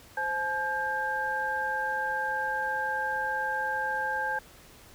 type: tone cluster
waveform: sine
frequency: 522 / 857 / 1592 Hz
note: C5 / A5 / G6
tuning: -4 / -46 / +26 cents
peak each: -37 / -31 / -30 dBFS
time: 0.17-4.39 s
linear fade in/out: 5 ms
effects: pink hiss -53 dBFS RMS until 4.94 s